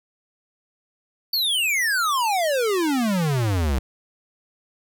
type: exponential sweep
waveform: square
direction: down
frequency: 4588 to 61.74 Hz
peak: -20 dBFS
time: 1.33-3.79 s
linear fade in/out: 5 ms
effects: none